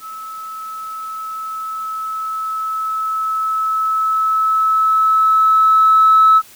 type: tone with level ramp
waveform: sine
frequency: 1300 Hz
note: E6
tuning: 24 cents flat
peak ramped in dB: -28 to -5 dBFS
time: 0-6.42 s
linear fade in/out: 50 ms
effects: tanh soft clip ceiling -2 dBFS + white hiss -43 dBFS RMS until 6.55 s